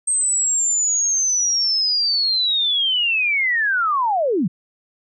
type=linear sweep; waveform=sine; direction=down; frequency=8372 to 146.83 Hz; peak=-16 dBFS; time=0.07-4.48 s; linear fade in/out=10 ms; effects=none